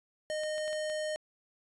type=tone; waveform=square; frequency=615 Hz; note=D#5; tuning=20 cents flat; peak=-33 dBFS; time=0.3-1.16 s; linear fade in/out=0 ms
type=clicks; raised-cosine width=0.2 ms; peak=-30 dBFS; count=5; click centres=0.435 / 0.581 / 0.679 / 0.73 / 0.899 s
effects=resampled to 24000 Hz